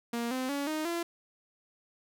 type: tone with pitch steps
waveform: sawtooth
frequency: 235.1 / 257.9 / 282.8 / 310.2 / 340.3 Hz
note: A#3 / C4 / C#4 / D#4 / F4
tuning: +15 / -25 / +35 / -5 / -45 cents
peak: -27 dBFS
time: 0.13-1.03 s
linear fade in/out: 5 ms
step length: 180 ms
effects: none